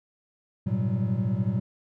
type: tone cluster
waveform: triangle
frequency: 100.6 / 115.3 / 128.6 / 186.3 / 197.1 Hz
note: G2 / A#2 / C3 / F#3 / G3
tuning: +45 / -19 / -30 / +12 / +10 cents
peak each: -31 / -25 / -31 / -27 / -30 dBFS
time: 0.66-1.6 s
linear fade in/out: 10 ms
effects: none